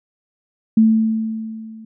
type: tone with level ramp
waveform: sine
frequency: 221.3 Hz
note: A3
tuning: 10 cents sharp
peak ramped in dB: -7 to -35 dBFS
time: 0.77-1.85 s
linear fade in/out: 5 ms
effects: none